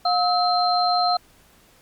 sine tone cluster, 716 / 1286 / 4145 Hz, F5 / E6 / C8, +43 / -43 / -17 cents, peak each -19 / -25 / -24 dBFS, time 0.05-1.17 s, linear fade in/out 5 ms, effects pink hiss -55 dBFS RMS until 1.81 s + Opus 48 kbps

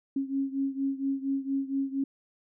sine beating tone pair, 271.5 / 275.8 Hz, C#4 / C#4, -36 / -9 cents, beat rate 4.3 Hz, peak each -29 / -32 dBFS, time 0.16-2.04 s, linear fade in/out 5 ms, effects none

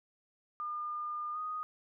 sine tone with pitch glide, 1209 to 1242.3 Hz, D6 to D#6, +50 to -3 cents, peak -35 dBFS, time 0.6-1.63 s, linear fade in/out 0 ms, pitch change +47 cents, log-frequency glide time 1.33-1.38 s, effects none

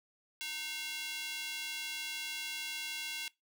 square tone with high-pass filter, 306.6 Hz, D#4, 25 cents flat, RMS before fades -40 dBFS, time 0.41-3.28 s, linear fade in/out 0 ms, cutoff 2700 Hz, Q 2.1, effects noise-tail reverb RT60 0.2 s tail -22 dB re dry

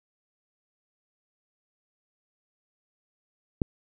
click, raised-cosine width 3 ms, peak -11 dBFS, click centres 3.618 s, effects none

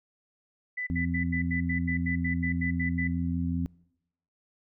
sine tone bursts, 1993 Hz, B6, 15 cents sharp, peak -30 dBFS, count 13, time 0.77-3.078 s, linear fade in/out 10 ms, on 100 ms, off 84 ms
harmonic tone, 85.5 Hz, F2, 36 cents flat, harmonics 1 / 2 / 3, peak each -31 / -31 / -31 dBFS, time 0.9-3.66 s, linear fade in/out 0 ms
effects noise-tail reverb RT60 0.8 s tail -24 dB re dry

